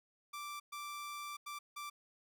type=tone bursts at uneven times; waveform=sawtooth; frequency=1173 Hz; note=D6; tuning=2 cents flat; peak=-39 dBFS; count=4; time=0.33-0.6 / 0.72-1.37 / 1.46-1.59 / 1.76-1.9 s; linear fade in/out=10 ms; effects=none